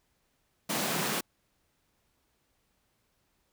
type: high-pass noise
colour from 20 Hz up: pink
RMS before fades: -31 dBFS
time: 0.69-1.21 s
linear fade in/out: 10 ms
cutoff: 140 Hz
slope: 48 dB/octave
effects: pink hiss -74 dBFS RMS until 3.52 s